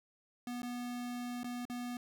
square tone with dropouts, 244.1 Hz, B3, 20 cents flat, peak -39 dBFS, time 0.47-1.97 s, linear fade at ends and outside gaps 2 ms, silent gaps 0.62-0.63 / 1.433-1.443 / 1.653-1.698 s, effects none

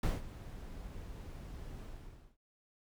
brown noise with ADSR envelope, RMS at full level -29 dBFS, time 0.03-2.37 s, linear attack 3 ms, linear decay 180 ms, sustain -17 dB, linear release 530 ms, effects none

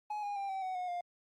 triangle tone with pitch steps, 841 / 816.6 / 792.9 / 769.9 / 747.5 / 725.8 / 704.7 Hz, G#5 / G#5 / G5 / G5 / F#5 / F#5 / F5, +22 / -29 / +20 / -31 / +17 / -34 / +15 cents, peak -33 dBFS, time 0.1-1.01 s, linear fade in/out 5 ms, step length 130 ms, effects Opus 32 kbps

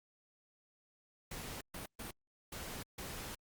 pink noise bursts at uneven times, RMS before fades -45 dBFS, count 5, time 1.31-1.61 / 1.74-1.86 / 1.99-2.11 / 2.52-2.83 / 2.98-3.35 s, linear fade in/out 5 ms, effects Opus 48 kbps

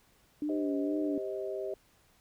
sine tone with vibrato, 293.7 Hz, D4, in tune, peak -30 dBFS, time 0.42-1.18 s, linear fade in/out 2 ms, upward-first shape sine, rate 2.2 Hz, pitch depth 61 cents each way
sine chord, C minor, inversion second, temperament just, 392.4 / 523.3 / 627.9 Hz, G4 / C5 / Eb5, +2 / 0 / +16 cents, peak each -36 / -41 / -38 dBFS, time 0.49-1.74 s, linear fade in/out 2 ms
effects pink hiss -66 dBFS RMS until 2.2 s

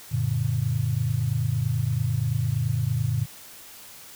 sine chord, Gb augmented, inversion none, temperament just, 92.5 / 115.62 / 144.53 Hz, Gb2 / Bb2 / D3, 0 / -14 / -27 cents, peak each -30 / -24 / -27 dBFS, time 0.11-3.26 s, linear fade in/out 20 ms, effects white hiss -45 dBFS RMS until 4.15 s

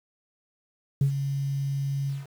sine tone with ADSR envelope, 138.59 Hz, C#3, in tune, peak -15 dBFS, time 1.01-2.27 s, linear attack 4 ms, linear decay 93 ms, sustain -10 dB, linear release 180 ms, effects tanh soft clip ceiling -16 dBFS + 8-bit

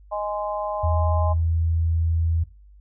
harmonic tone, 207.7 Hz, G#3, in tune, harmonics 3 / 4 / 5, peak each -27 / -29 / -31 dBFS, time 0.11-1.34 s, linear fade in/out 20 ms
sine tone, 82.41 Hz, E2, in tune, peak -19 dBFS, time 0.83-2.44 s, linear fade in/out 10 ms
effects noise-tail reverb RT60 0.3 s tail -18 dB re dry + added 50 Hz sine -46 dBFS peak until 2.8 s

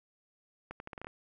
accelerating click train, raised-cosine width 0.5 ms, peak -27 dBFS, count 8, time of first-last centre 0.71-1.07 s, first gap 91 ms, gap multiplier 0.8, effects none

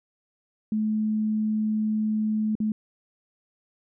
sine tone with dropouts, 215.5 Hz, A3, 36 cents flat, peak -22 dBFS, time 0.72-2.72 s, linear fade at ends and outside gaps 2 ms, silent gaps 2.553-2.602 s, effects none

